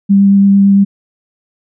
sine tone with vibrato, 198.1 Hz, G3, 18 cents sharp, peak -4 dBFS, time 0.09-0.85 s, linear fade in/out 20 ms, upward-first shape sine, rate 8.9 Hz, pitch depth 9 cents each way, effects none

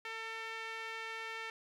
sawtooth tone with band-pass filter, 448.8 Hz, A4, 34 cents sharp, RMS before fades -43 dBFS, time 0.05-1.5 s, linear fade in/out 2 ms, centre 2100 Hz, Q 1.7, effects none

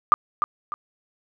sine tone with echo, 1200 Hz, D6, 37 cents sharp, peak -9 dBFS, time 0.12-0.14 s, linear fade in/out 0 ms, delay 300 ms, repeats 2, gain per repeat -9 dB, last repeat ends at 0.74 s, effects none

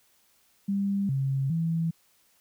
sine tone with pitch steps, 198.6 / 135.5 / 164.7 Hz, G3 / C#3 / E3, +23 / -39 / -1 cents, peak -24 dBFS, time 0.68-1.91 s, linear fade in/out 10 ms, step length 410 ms, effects white hiss -65 dBFS RMS until 2.4 s

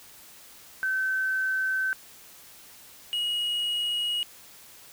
sine / triangle tone pair in turn, 1536 / 2894 Hz, G6 / F#7, -36 / -39 cents, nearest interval major seventh, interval 1097 cents, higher second, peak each -24 dBFS, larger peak neither, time 0.83-1.93 / 3.13-4.23 s, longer neither, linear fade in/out 0 ms, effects white hiss -50 dBFS RMS until 4.92 s

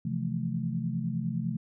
sine chord, F major seventh, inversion second, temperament equal with one note detuned, 130.81 / 164.81 / 174.61 / 219 Hz, C3 / E3 / F3 / A3, 0 / 0 / 0 / -8 cents, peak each -34 dBFS, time 0.05-1.57 s, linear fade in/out 5 ms, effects none

